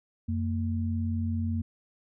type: tone pair together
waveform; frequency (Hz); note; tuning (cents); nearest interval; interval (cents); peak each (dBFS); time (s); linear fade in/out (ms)
sine; 90.56 / 228.7; F#2 / A#3; -37 / -33; octave + major third; 1604; -28 / -31; 0.28-1.62; 10
effects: none